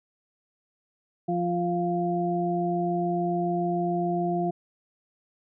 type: harmonic tone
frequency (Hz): 174.61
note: F3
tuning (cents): 0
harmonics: 1 / 2 / 4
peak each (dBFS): -28 / -28 / -28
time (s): 1.28-4.51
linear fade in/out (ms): 10
effects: none